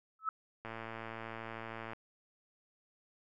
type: tone with exponential growth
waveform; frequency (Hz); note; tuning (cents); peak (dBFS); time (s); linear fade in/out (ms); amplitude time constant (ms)
sine; 1300; E6; -24; -27; 0.19-0.29; 2; 20
type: click train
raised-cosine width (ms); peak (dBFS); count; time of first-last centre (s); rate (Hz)
0.5; -28; 146; 0.65-1.933; 113
effects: none